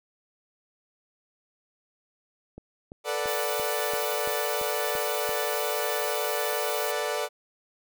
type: click train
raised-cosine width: 2 ms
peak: -28 dBFS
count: 9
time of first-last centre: 2.58-5.292 s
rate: 2.95 Hz
type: chord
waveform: sawtooth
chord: B minor seventh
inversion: third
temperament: equal with one note detuned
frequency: 440 / 491 / 587.3 / 740 Hz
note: A4 / B4 / D5 / F#5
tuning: 0 / -10 / 0 / 0 cents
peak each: -28 / -30 / -27 / -32 dBFS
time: 3.04-7.29 s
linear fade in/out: 50 ms
type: noise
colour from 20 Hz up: violet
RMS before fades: -35 dBFS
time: 3.27-6.92 s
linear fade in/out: 10 ms
effects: none

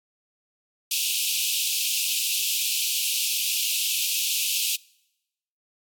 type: high-pass noise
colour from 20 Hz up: pink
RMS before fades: -25 dBFS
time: 0.91-4.76 s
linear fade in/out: 5 ms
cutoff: 2500 Hz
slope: 96 dB/octave
effects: noise-tail reverb RT60 0.9 s tail -25 dB re dry + AAC 64 kbps

